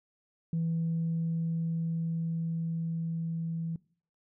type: tone with level ramp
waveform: sine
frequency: 164.81 Hz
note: E3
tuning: in tune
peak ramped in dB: -26 to -31 dBFS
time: 0.53-3.76 s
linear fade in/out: 2 ms
effects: noise-tail reverb RT60 0.5 s tail -22 dB re dry + tanh soft clip ceiling -24 dBFS